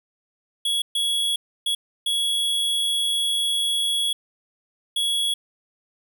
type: tone bursts at uneven times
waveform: square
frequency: 3349 Hz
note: G#7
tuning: 14 cents sharp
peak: -21 dBFS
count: 5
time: 0.65-0.82 / 0.95-1.36 / 1.66-1.75 / 2.06-4.13 / 4.96-5.34 s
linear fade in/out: 5 ms
effects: none